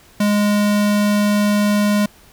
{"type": "tone", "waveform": "square", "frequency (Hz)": 206.8, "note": "G#3", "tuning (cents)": -7, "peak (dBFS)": -14, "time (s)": [0.2, 2.06], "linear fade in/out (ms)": 5, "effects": ["pink hiss -48 dBFS RMS until 2.32 s"]}